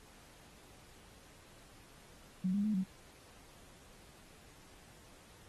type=tone with pitch steps; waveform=sine; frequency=185 / 202.9 / 213.8 / 187.5 Hz; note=F#3 / G#3 / A3 / F#3; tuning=0 / -40 / -49 / +23 cents; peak=-30 dBFS; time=2.44-2.84 s; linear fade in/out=10 ms; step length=100 ms; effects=pink hiss -60 dBFS RMS until 5.48 s + AAC 32 kbps